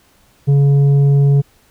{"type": "tone with tanh clipping", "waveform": "triangle", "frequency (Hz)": 140.8, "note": "C#3", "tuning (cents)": 27, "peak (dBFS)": -9, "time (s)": [0.47, 1.42], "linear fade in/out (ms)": 20, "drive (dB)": 10, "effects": ["pink hiss -53 dBFS RMS until 1.7 s"]}